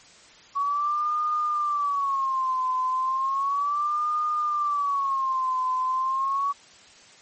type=tone with vibrato; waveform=sine; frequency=1117 Hz; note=C#6; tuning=13 cents sharp; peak=-22 dBFS; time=0.55-6.53 s; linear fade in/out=20 ms; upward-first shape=sine; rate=0.34 Hz; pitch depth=150 cents each way; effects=white hiss -51 dBFS RMS until 7.21 s + MP3 32 kbps